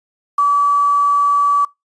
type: tone with quantisation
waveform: sine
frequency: 1148 Hz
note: D6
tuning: 40 cents flat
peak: -10 dBFS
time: 0.38-1.65 s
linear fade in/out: 5 ms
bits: 6
effects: noise-tail reverb RT60 0.2 s tail -24 dB re dry + resampled to 22050 Hz